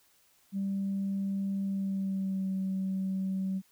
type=tone with pitch glide; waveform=sine; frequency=196 to 190.64 Hz; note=G3 to G3; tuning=0 to -48 cents; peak=-28 dBFS; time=0.52-3.62 s; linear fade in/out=50 ms; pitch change=-48 cents; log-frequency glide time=1.62-2.49 s; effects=tanh soft clip ceiling -25 dBFS + white hiss -66 dBFS RMS until 3.71 s